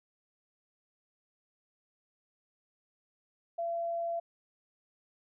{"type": "tone", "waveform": "sine", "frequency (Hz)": 678, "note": "E5", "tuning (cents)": 49, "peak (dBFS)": -31, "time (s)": [3.58, 4.2], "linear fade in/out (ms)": 10, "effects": []}